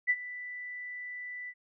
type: tone with ADSR envelope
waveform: sine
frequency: 1980 Hz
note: B6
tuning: 4 cents sharp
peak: -21 dBFS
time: 0.07-1.54 s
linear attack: 30 ms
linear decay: 50 ms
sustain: -17 dB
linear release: 54 ms
effects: none